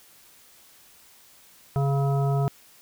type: harmonic tone with a mistuned harmonic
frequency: 138.59 Hz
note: C#3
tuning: in tune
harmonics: 1 / 3 / 5 / 7 / 9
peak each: -21 / -31 / -31 / -39 / -38 dBFS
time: 1.76-2.48 s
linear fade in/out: 0 ms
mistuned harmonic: 9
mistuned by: +49 cents
effects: white hiss -54 dBFS RMS until 2.81 s